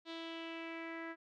sawtooth tone with low-pass filter sweep, 329.6 Hz, E4, in tune, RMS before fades -45 dBFS, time 0.05-1.16 s, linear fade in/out 50 ms, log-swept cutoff 3800 to 1800 Hz, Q 3.7, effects none

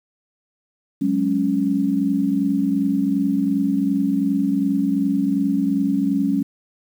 sine chord, F# suspended second, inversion none, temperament equal, 185 / 207.7 / 277.2 Hz, F#3 / G#3 / C#4, 0 / 0 / 0 cents, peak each -24 / -22 / -19 dBFS, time 1.01-6.43 s, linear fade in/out 10 ms, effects 8-bit

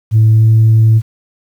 sine tone with pitch glide, 110 to 111.09 Hz, A2 to A2, 0 to +17 cents, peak -3 dBFS, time 0.11-1.02 s, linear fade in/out 50 ms, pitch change +17 cents, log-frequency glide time 0.32-0.46 s, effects tanh soft clip ceiling -2 dBFS + 7-bit

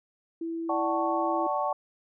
sine tone with pitch glide, 330.7 to 332.6 Hz, E4 to E4, +6 to +16 cents, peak -30 dBFS, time 0.41-1.47 s, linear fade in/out 5 ms, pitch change +10 cents, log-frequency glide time 0.91-1.2 s
sine chord, D major seventh, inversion none, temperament equal with one note detuned, 587.3 / 752.5 / 880 / 1108.7 Hz, D5 / F#5 / A5 / C#6, 0 / +29 / 0 / 0 cents, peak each -31 dBFS, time 0.69-1.73 s, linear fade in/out 5 ms
effects none

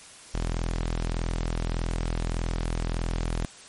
sawtooth tone, 41.67 Hz, E1, 19 cents sharp, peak -22 dBFS, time 0.34-3.45 s, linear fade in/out 0 ms, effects white hiss -47 dBFS RMS until 3.68 s + MP3 48 kbps

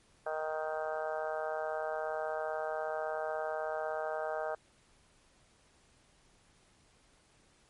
harmonic tone, 156.3 Hz, D#3, 8 cents sharp, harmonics 3 / 4 / 5 / 6 / 7 / 8 / 9 / 10, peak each -41 / -36 / -40 / -46 / -51 / -45 / -49 / -45 dBFS, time 0.26-4.55 s, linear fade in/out 5 ms, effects pink hiss -66 dBFS RMS until 7.69 s + MP3 48 kbps

